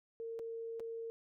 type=tone with dropouts; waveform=sine; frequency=456.8 Hz; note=A#4; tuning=35 cents flat; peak=-40 dBFS; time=0.2-1.1 s; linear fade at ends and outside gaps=0 ms; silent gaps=0.391-0.396 / 0.797-0.803 s; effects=none